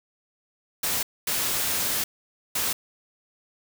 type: noise bursts at uneven times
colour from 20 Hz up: white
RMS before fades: -26 dBFS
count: 3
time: 0.83-1.03 / 1.27-2.04 / 2.55-2.73 s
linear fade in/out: 5 ms
effects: none